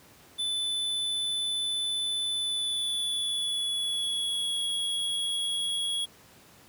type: tone with pitch glide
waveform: square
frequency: 3505 to 3331 Hz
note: A7 to G#7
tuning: -7 to +4 cents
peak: -28 dBFS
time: 0.38-6.06 s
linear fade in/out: 20 ms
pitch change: -89 cents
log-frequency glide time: 2.37-4.64 s
effects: pink hiss -55 dBFS RMS until 6.68 s + high-pass 80 Hz 12 dB/octave